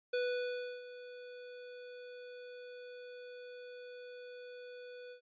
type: tone with ADSR envelope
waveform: square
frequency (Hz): 493.9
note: B4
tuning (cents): 0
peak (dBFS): -32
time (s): 0.13-5.21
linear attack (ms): 8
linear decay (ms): 680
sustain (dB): -16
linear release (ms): 95
effects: resampled to 11025 Hz